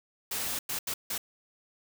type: noise bursts at uneven times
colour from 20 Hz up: white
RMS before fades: -33 dBFS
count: 4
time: 0.31-0.59 / 0.69-0.79 / 0.87-0.94 / 1.1-1.18 s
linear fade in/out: 5 ms
effects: none